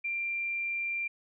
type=tone; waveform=sine; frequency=2373 Hz; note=D7; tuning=17 cents sharp; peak=-30 dBFS; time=0.04-1.08 s; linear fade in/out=10 ms; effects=none